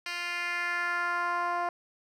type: tone with band-pass filter sweep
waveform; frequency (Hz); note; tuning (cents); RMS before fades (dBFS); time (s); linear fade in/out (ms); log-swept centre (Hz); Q
10% pulse; 349.2; F4; 0; -31; 0.06-1.69; 2; 3300 to 800; 2
effects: none